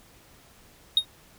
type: tone with exponential decay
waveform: triangle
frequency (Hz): 3729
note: A#7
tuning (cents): 0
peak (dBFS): -10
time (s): 0.97-1.05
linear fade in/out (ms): 2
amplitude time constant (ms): 16
effects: tanh soft clip ceiling -11 dBFS + pink hiss -55 dBFS RMS until 1.38 s